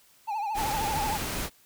triangle tone with vibrato, 847 Hz, G#5, 34 cents sharp, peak -26 dBFS, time 0.27-1.18 s, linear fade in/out 20 ms, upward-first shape triangle, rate 13 Hz, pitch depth 120 cents each way
pink noise, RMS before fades -32 dBFS, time 0.54-1.5 s, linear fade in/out 50 ms
effects white hiss -60 dBFS RMS until 1.65 s

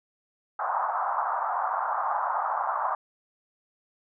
pink band-pass noise, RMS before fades -28 dBFS, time 0.59-2.95 s, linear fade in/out 2 ms, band 720 to 1300 Hz, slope 48 dB/octave, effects none

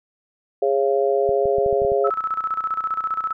harmonic tone, 137.3 Hz, C#3, 16 cents flat, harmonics 3 / 4 / 5, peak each -19 / -21 / -23 dBFS, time 0.62-2.1 s, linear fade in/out 5 ms
clicks, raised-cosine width 5 ms, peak -22 dBFS, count 8, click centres 1.292 / 1.456 / 1.584 / 1.662 / 1.728 / 1.819 / 1.849 / 1.919 s
sine tone with tremolo, 1305 Hz, E6, 18 cents flat, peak -19 dBFS, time 2.04-3.33 s, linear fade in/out 10 ms, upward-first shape square, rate 15 Hz, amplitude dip 70%
effects none

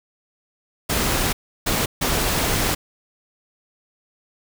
pink noise bursts at uneven times, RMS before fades -21 dBFS, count 3, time 0.89-1.33 / 1.66-1.86 / 2.01-2.75 s, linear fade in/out 10 ms, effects none

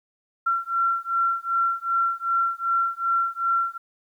sine beating tone pair, 1361 / 1363.6 Hz, F6 / F6, -45 / -42 cents, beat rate 2.6 Hz, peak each -24 dBFS, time 0.46-3.78 s, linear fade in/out 10 ms, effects 10-bit

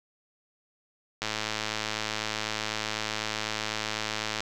click train, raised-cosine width 0.2 ms, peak -12 dBFS, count 345, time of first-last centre 1.22-4.405 s, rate 108 Hz, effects none

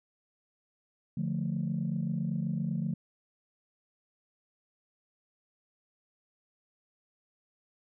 sine chord, D minor, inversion none, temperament equal, 146.83 / 174.61 / 220 Hz, D3 / F3 / A3, 0 / 0 / 0 cents, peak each -33 / -32 / -34 dBFS, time 1.17-2.94 s, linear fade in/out 5 ms, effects tanh soft clip ceiling -22 dBFS

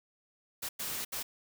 white noise bursts at uneven times, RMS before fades -37 dBFS, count 3, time 0.62-0.69 / 0.79-1.05 / 1.12-1.23 s, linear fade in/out 10 ms, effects none

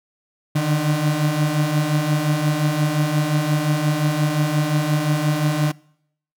35% pulse beating tone pair, 146.83 / 152.53 Hz, D3 / D#3, 0 / -34 cents, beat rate 5.7 Hz, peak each -21 / -17 dBFS, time 0.55-5.72 s, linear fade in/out 10 ms, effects noise-tail reverb RT60 0.7 s tail -24 dB re dry

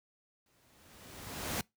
pink noise with exponential growth, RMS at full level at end -33 dBFS, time 0.46-1.61 s, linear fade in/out 2 ms, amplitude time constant 250 ms, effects noise-tail reverb RT60 0.2 s tail -25 dB re dry + high-pass 60 Hz 12 dB/octave

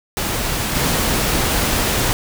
pink noise with level steps, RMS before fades -21 / -18 dBFS, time 0.17-2.13 s, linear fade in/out 0 ms, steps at 0.75 s, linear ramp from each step 2 ms, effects none

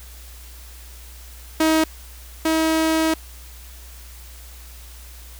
sawtooth tone pair in turn, 317.4 / 320 Hz, D#4 / D#4, +35 / +49 cents, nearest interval unison, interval 14 cents, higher second, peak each -11 / -13 dBFS, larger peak first, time 1.6-1.84 / 2.45-3.14 s, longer second, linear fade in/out 5 ms, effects added 60 Hz sine -39 dBFS peak until 5.39 s + white hiss -45 dBFS RMS until 5.39 s

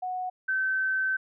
sine tone pair in turn, 736 / 1538.1 Hz, F#5 / G6, -9 / -33 cents, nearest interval octave + minor second, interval 1276 cents, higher second, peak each -29 / -24 dBFS, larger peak second, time 0.02-0.3 / 0.48-1.17 s, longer second, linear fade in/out 10 ms, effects none

